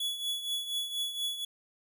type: tone with tremolo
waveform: 45% pulse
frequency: 3394 Hz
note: G#7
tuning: 37 cents sharp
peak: -29 dBFS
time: 0-1.45 s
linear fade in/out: 5 ms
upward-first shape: triangle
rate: 4.2 Hz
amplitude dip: 70%
effects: none